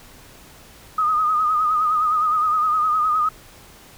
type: tone with vibrato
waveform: sine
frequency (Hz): 1244.5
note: D#6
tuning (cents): 0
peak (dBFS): -16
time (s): 0.98-3.29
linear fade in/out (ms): 5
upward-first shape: sine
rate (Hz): 9.7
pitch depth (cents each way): 55
effects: pink hiss -46 dBFS RMS until 3.97 s